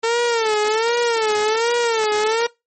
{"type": "tone with vibrato", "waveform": "sawtooth", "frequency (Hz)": 449, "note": "A4", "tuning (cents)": 35, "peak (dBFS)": -12, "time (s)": [0.03, 2.47], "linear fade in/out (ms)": 10, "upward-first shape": "sine", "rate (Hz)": 1.3, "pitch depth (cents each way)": 110, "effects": ["noise-tail reverb RT60 0.2 s tail -21 dB re dry", "MP3 32 kbps"]}